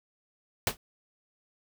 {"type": "noise with exponential decay", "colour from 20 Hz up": "pink", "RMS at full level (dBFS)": -21, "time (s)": [0.67, 0.77], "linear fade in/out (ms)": 2, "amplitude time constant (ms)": 20, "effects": []}